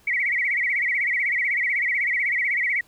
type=tone with vibrato; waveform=sine; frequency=2093 Hz; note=C7; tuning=in tune; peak=-20 dBFS; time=0.07-2.81 s; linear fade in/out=5 ms; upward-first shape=sine; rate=16 Hz; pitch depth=170 cents each way; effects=pink hiss -57 dBFS RMS until 2.87 s